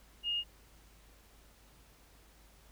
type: tone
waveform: sine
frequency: 2847 Hz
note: F7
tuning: 33 cents sharp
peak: -31 dBFS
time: 0.23-0.44 s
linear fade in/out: 50 ms
effects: added 52 Hz sine -61 dBFS peak until 2.71 s + pink hiss -63 dBFS RMS until 2.71 s